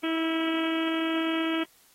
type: harmonic tone with a mistuned harmonic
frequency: 324.3 Hz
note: E4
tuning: 28 cents flat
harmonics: 1 / 2 / 3 / 4 / 5 / 6 / 7 / 8 / 9 / 10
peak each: -26 / -36 / -42 / -36 / -40 / -42 / -40 / -41 / -40 / -40 dBFS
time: 0.03-1.64 s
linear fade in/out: 10 ms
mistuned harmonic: 4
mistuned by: +26 cents
effects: white hiss -60 dBFS RMS until 1.94 s + AAC 48 kbps